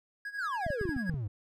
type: tone with tremolo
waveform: triangle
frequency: 1653 Hz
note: G#6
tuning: 9 cents flat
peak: -33 dBFS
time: 0.25-1.1 s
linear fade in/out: 2 ms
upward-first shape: sine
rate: 11 Hz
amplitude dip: 80%
type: exponential sweep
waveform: triangle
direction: down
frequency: 1661.2 to 95.4 Hz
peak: -30 dBFS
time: 0.38-1.28 s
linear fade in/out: 10 ms
type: clicks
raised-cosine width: 5 ms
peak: -24 dBFS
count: 8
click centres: 0.665 / 0.704 / 0.813 / 0.854 / 0.892 / 0.965 / 1.095 / 1.141 s
effects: none